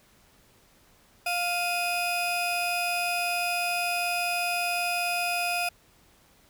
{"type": "tone pair together", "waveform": "35% pulse", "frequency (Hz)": [702.4, 2501], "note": ["F5", "D#7"], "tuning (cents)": [10, 8], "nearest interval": "octave + minor seventh", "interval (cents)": 2198, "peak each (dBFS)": -27, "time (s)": [1.26, 5.69], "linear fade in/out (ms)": 5, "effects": ["pink hiss -60 dBFS RMS until 6.49 s"]}